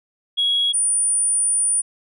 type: tone pair in turn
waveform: sine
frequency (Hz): 3322 / 9396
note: G#7 / D9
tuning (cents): 0 / 0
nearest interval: octave + tritone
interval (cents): 1800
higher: second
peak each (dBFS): -15 / -15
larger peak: neither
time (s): 0.37-0.73 / 0.73-1.82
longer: second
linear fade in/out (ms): 20
effects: tanh soft clip ceiling -12 dBFS